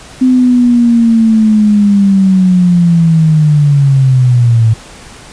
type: linear sweep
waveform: sine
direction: down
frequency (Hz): 257.8 to 110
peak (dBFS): -4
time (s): 0.21-4.74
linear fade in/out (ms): 10
effects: pink hiss -33 dBFS RMS until 5.32 s + resampled to 22050 Hz